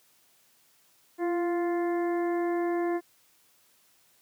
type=harmonic tone with a mistuned harmonic; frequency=349.3 Hz; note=F4; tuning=in tune; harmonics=1 / 2 / 3 / 4 / 5 / 6; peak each=-26 / -34 / -40 / -49 / -42 / -47 dBFS; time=1.18-3.01 s; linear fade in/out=50 ms; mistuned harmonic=1; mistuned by=-32 cents; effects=white hiss -64 dBFS RMS until 4.21 s + high-pass 80 Hz 12 dB/octave